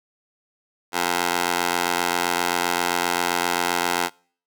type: tone with high-pass filter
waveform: 15% pulse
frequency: 87.6 Hz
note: F2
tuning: 6 cents sharp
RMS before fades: -23 dBFS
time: 0.92-4.1 s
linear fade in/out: 50 ms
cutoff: 640 Hz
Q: 0.82
effects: noise-tail reverb RT60 0.5 s tail -26 dB re dry